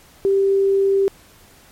sine tone, 392 Hz, G4, in tune, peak -13 dBFS, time 0.25-1.08 s, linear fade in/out 0 ms, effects pink hiss -49 dBFS RMS until 1.71 s + MP3 64 kbps

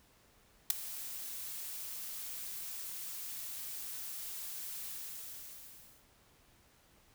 blue noise with ADSR envelope, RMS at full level -23 dBFS, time 0.7-6.06 s, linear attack 3 ms, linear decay 9 ms, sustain -20 dB, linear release 1200 ms, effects pink hiss -66 dBFS RMS until 7.14 s

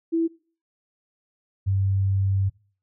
sine tone pair in turn, 330 / 97.21 Hz, E4 / G2, +2 / -14 cents, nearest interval octave + major sixth, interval 2116 cents, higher first, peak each -19 / -19 dBFS, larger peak neither, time 0.12-0.28 / 1.66-2.5 s, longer second, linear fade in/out 20 ms, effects noise-tail reverb RT60 0.4 s tail -22 dB re dry

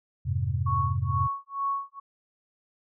sine chord, F minor, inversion none, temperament equal, 87.31 / 103.83 / 130.81 Hz, F2 / Ab2 / C3, 0 / 0 / 0 cents, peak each -29 dBFS, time 0.25-1.28 s, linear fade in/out 20 ms
sine tone with tremolo, 1108.7 Hz, C#6, in tune, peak -24 dBFS, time 0.66-2 s, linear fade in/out 10 ms, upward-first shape sine, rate 2.2 Hz, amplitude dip 100%
effects none

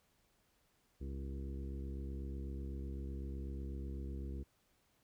harmonic tone with a mistuned harmonic, 68 Hz, C#2, 33 cents flat, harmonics 1 / 2 / 3 / 4 / 5 / 6 / 7, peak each -41 / -51 / -51 / -53 / -53 / -58 / -60 dBFS, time 1-4.44 s, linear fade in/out 20 ms, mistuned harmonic 6, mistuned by -31 cents, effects pink hiss -75 dBFS RMS until 5.03 s

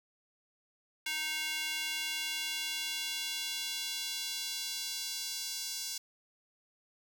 square tone with high-pass filter sweep, 310 Hz, D#4, 6 cents flat, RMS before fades -37 dBFS, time 1.06-5.98 s, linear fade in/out 5 ms, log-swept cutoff 2300 to 4900 Hz, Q 1.7, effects none

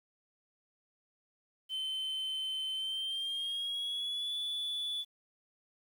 sine tone with pitch glide, 3076 to 3453 Hz, G7 to A7, -33 to -33 cents, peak -31 dBFS, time 1.69-5.05 s, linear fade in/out 50 ms, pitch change +200 cents, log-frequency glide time 2.74-4.34 s, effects tanh soft clip ceiling -33 dBFS + 10-bit

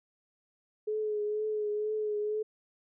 sine tone with vibrato, 424.3 Hz, G#4, 37 cents sharp, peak -29 dBFS, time 0.87-2.43 s, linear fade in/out 10 ms, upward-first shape triangle, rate 2.1 Hz, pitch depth 34 cents each way, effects none

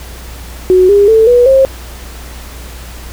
sine tone with pitch steps, 369.1 / 404.8 / 444 / 487 / 534.2 Hz, F#4 / G#4 / A4 / B4 / C5, -4 / -44 / +16 / -24 / +36 cents, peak -3 dBFS, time 0.7-1.65 s, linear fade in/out 0 ms, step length 190 ms, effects added 60 Hz sine -27 dBFS peak until 3.12 s + pink hiss -32 dBFS RMS until 3.12 s

